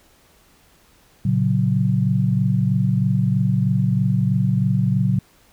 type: chord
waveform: sine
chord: F# major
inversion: first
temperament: just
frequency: 115.62 / 138.75 / 185 Hz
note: A#2 / C#3 / F#3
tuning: -14 / +2 / 0 cents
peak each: -20 dBFS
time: 1.25-5.19 s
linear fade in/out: 5 ms
effects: pink hiss -55 dBFS RMS until 5.52 s